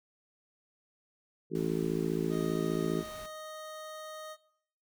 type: harmonic tone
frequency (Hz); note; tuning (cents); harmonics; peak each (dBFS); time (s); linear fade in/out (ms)
55; A1; 0; 3 / 4 / 5 / 6 / 7 / 8; -35 / -39 / -37 / -36 / -34 / -38; 1.5-3.04; 50
type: noise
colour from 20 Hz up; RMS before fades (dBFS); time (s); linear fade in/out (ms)
pink; -50; 1.55-3.26; 0
type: tone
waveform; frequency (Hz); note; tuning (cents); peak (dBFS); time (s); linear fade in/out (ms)
25% pulse; 622.3; D#5; 0; -38; 2.29-4.37; 50
effects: noise-tail reverb RT60 0.7 s tail -19 dB re dry